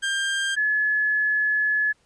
30% pulse / sine tone pair in turn, 1594 / 1708.9 Hz, G6 / G#6, +28 / +49 cents, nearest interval minor second, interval 121 cents, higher second, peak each -20 / -19 dBFS, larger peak second, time 0.02-0.56 / 0.56-1.93 s, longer second, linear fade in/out 20 ms, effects pink hiss -64 dBFS RMS until 2.05 s + resampled to 22050 Hz

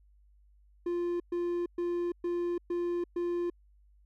triangle tone bursts, 348.5 Hz, F4, 4 cents flat, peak -27 dBFS, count 6, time 0.86-3.5 s, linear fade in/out 5 ms, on 340 ms, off 120 ms, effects added 50 Hz sine -59 dBFS peak until 4.05 s

